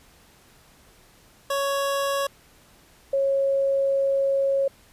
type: tone pair in turn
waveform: 25% pulse / sine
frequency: 556 / 547.7 Hz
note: C#5 / C#5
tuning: +5 / -21 cents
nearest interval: unison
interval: 26 cents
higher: first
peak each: -19 dBFS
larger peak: neither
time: 1.5-2.27 / 3.13-4.68 s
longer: second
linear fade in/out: 5 ms
effects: pink hiss -55 dBFS RMS until 4.92 s + resampled to 32000 Hz